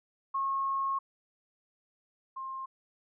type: tone pair in turn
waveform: sine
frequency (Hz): 1087 / 1061.6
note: C#6 / C6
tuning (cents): -34 / +25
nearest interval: unison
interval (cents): 41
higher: first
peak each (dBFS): -28 / -36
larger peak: first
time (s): 0.34-0.99 / 2.36-2.66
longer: first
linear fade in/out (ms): 10
effects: none